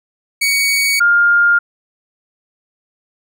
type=tone pair in turn; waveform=sawtooth / sine; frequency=2244 / 1407.9 Hz; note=C#7 / F6; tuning=+21 / +14 cents; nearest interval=minor sixth; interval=807 cents; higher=first; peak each=-9 / -8 dBFS; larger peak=second; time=0.41-1 / 1-1.59 s; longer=neither; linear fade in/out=10 ms; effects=none

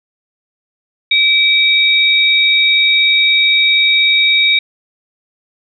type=tone pair together; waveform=sine; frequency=2315 / 3744 Hz; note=D7 / A#7; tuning=-25 / +7 cents; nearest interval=minor sixth; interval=832 cents; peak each=-11 dBFS; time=1.11-4.59 s; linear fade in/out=5 ms; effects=none

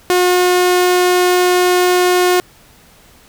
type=tone; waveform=sawtooth; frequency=360.4 Hz; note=F#4; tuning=45 cents flat; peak=-6 dBFS; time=0.1-2.4 s; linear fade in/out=0 ms; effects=pink hiss -46 dBFS RMS until 3.28 s

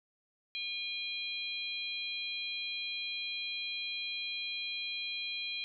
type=harmonic tone; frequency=810 Hz; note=G#5; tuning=43 cents flat; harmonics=3 / 4 / 5; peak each=-39 / -40 / -41 dBFS; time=0.55-5.64 s; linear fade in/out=0 ms; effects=none

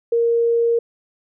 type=tone; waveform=sine; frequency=466.4 Hz; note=A#4; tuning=1 cent sharp; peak=-14 dBFS; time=0.12-0.79 s; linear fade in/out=5 ms; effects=none

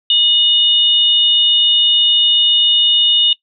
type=tone pair together; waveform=sine; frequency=2914 / 3627 Hz; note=F#7 / A#7; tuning=-27 / -48 cents; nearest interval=major third; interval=379 cents; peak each=-12 dBFS; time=0.1-3.33 s; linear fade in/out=2 ms; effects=noise-tail reverb RT60 0.1 s tail -20 dB re dry

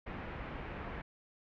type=low-pass noise; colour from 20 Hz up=pink; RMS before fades=-43 dBFS; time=0.06-1.02 s; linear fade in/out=10 ms; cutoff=2400 Hz; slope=24 dB/octave; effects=none

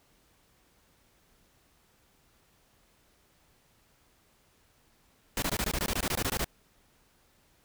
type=noise bursts; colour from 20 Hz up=pink; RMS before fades=-30 dBFS; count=15; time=5.37-6.445 s; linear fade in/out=2 ms; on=53 ms; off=20 ms; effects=pink hiss -66 dBFS RMS until 7.64 s

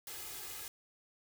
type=noise with comb filter; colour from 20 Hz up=white; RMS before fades=-45 dBFS; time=0.07-0.68 s; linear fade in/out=2 ms; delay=2.4 ms; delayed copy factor=+0.75; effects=none

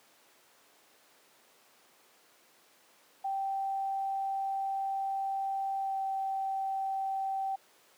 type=tone with pitch glide; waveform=sine; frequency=780 to 775.1 Hz; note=G5 to G5; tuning=-9 to -20 cents; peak=-30 dBFS; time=3.24-7.56 s; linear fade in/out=10 ms; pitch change=-11 cents; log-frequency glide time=5.79-5.98 s; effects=pink hiss -62 dBFS RMS until 7.97 s + high-pass 400 Hz 12 dB/octave

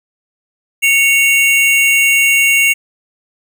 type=tone pair together; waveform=square; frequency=2216 / 2765 Hz; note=C#7 / F7; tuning=-1 / -18 cents; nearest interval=major third; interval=383 cents; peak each=-12 dBFS; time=0.82-2.74 s; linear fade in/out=20 ms; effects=none

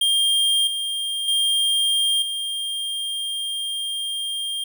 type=tone with level steps; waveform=square; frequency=3205 Hz; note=G7; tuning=38 cents sharp; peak=-17 / -24 / -18 / -25 dBFS; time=0.01-4.64 s; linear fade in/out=5 ms; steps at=0.67 / 1.28 / 2.22 s; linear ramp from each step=2 ms; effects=none

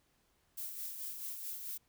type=noise with tremolo; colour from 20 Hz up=violet; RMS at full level=-41 dBFS; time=0.57-1.78 s; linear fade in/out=10 ms; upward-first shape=sine; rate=4.6 Hz; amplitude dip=45%; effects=pink hiss -74 dBFS RMS until 1.88 s

